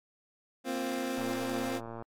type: chord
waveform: 25% pulse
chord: Bb suspended second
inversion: none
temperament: equal with one note detuned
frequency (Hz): 233.1 / 262.8 / 349.2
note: Bb3 / C4 / F4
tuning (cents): 0 / +8 / 0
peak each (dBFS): -36 / -30 / -35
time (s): 0.64-1.81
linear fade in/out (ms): 50
type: click train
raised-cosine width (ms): 1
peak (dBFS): -28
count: 98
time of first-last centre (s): 1.18-2.023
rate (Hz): 115
effects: AAC 64 kbps